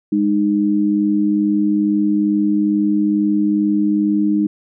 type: tone pair together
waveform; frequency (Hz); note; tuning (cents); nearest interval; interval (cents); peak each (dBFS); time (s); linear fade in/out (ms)
sine; 205.2 / 307.5; G#3 / D#4; -21 / -20; perfect fifth; 701; -17 / -15; 0.12-4.47; 5
effects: none